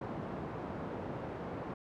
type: band-pass noise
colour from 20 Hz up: pink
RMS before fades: -41 dBFS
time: 0.01-1.74 s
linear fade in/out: 5 ms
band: 120 to 960 Hz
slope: 12 dB/octave
effects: none